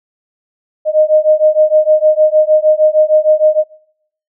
sine beating tone pair, 614 / 620.5 Hz, D#5 / D#5, -23 / -5 cents, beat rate 6.5 Hz, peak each -10 dBFS, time 0.85-3.64 s, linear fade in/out 50 ms, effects noise-tail reverb RT60 0.7 s tail -22 dB re dry

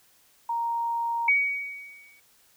sine tone, 932.3 Hz, A#5, in tune, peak -25 dBFS, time 0.49-1.29 s, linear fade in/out 5 ms
sine tone with exponential decay, 2254 Hz, C#7, 28 cents sharp, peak -16 dBFS, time 1.28-2.2 s, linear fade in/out 5 ms, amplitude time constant 200 ms
effects white hiss -61 dBFS RMS until 2.56 s

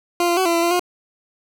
20% pulse tone with pitch steps, 348.1 / 344.6 / 375.7 / 339 / 336.8 / 342.8 / 356.6 Hz, F4 / F4 / F#4 / E4 / E4 / F4 / F4, -6 / -23 / +26 / +49 / +37 / -32 / +36 cents, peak -11 dBFS, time 0.2-0.795 s, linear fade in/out 2 ms, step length 85 ms, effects none

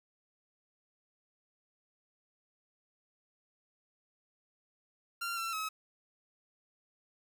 sawtooth tone with pitch steps, 1381 / 1348 / 1282 Hz, F6 / E6 / E6, -20 / +38 / -49 cents, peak -31 dBFS, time 5.21-5.69 s, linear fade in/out 10 ms, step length 160 ms, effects 10-bit

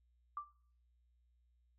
sine tone with exponential decay, 1174.7 Hz, D6, in tune, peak -36 dBFS, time 0.37-0.53 s, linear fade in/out 2 ms, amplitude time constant 33 ms, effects noise-tail reverb RT60 0.5 s tail -19 dB re dry + added 60 Hz sine -70 dBFS peak until 1.78 s

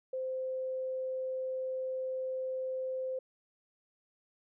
sine tone, 519 Hz, C5, 14 cents flat, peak -33 dBFS, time 0.13-3.19 s, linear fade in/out 5 ms, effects none

